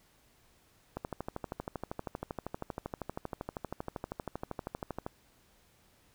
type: click train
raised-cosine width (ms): 1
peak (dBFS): -22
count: 53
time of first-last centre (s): 0.97-5.064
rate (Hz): 12.7
effects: pink hiss -66 dBFS RMS until 6.14 s